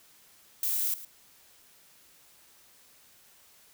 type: noise with echo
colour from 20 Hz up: violet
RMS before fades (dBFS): -29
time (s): 0.63-0.94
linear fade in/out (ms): 2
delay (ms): 110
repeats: 1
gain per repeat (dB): -15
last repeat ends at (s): 1.05
effects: white hiss -59 dBFS RMS until 3.73 s